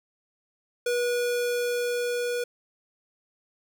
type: tone with level ramp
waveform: square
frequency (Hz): 484.6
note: B4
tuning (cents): -33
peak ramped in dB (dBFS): -24 to -27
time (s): 0.86-2.44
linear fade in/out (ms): 5
effects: none